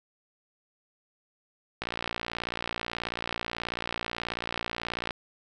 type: click train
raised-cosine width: 0.3 ms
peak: -15 dBFS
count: 193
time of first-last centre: 1.82-5.108 s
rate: 58.4 Hz
effects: none